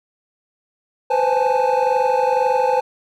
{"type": "tone cluster", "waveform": "triangle", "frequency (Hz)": [500, 522, 828, 880], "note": ["B4", "C5", "G#5", "A5"], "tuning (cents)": [21, -4, -5, 0], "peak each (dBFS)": -18, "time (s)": [1.1, 2.81], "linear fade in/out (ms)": 10, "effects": ["tanh soft clip ceiling -5 dBFS"]}